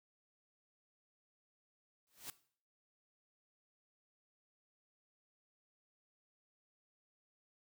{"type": "noise with exponential growth", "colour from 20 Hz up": "white", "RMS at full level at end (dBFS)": -43, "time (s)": [2.07, 2.3], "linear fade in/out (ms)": 0, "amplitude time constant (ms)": 48, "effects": ["noise-tail reverb RT60 0.5 s tail -17 dB re dry"]}